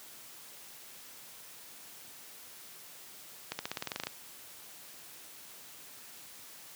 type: accelerating click train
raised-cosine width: 0.2 ms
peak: -17 dBFS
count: 12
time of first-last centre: 3.52-4.07 s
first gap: 70 ms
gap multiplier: 0.93
effects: white hiss -51 dBFS RMS until 6.75 s + high-pass 100 Hz 12 dB/octave